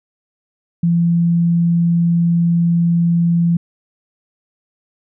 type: tone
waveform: sine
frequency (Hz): 170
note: F3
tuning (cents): -46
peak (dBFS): -11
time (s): 0.83-3.57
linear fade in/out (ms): 5
effects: none